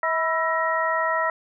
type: tone cluster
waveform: sine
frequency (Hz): 644 / 984 / 1328 / 1890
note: E5 / B5 / E6 / A#6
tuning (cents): -41 / -7 / +12 / +23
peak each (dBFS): -26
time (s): 0.03-1.3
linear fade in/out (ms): 2
effects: none